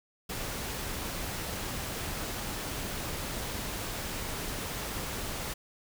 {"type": "noise", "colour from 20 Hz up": "pink", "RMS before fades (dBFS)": -36, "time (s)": [0.29, 5.54], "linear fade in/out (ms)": 10, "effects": []}